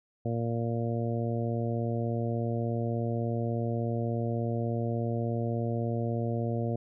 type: harmonic tone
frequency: 116.54 Hz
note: A#2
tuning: in tune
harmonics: 1 / 2 / 3 / 4 / 5 / 6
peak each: -30 / -34 / -38 / -37 / -38 / -41 dBFS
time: 0.25-6.76 s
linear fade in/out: 5 ms
effects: none